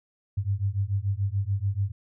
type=beating tone pair; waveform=sine; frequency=95.9 / 102.8 Hz; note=G2 / G#2; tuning=-37 / -17 cents; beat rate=6.9 Hz; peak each=-27 dBFS; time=0.37-1.92 s; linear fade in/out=10 ms; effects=none